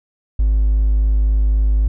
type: tone with hard clipping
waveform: triangle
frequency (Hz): 51.91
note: G#1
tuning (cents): 0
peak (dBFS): -12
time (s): 0.39-1.88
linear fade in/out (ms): 5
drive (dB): 4
effects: none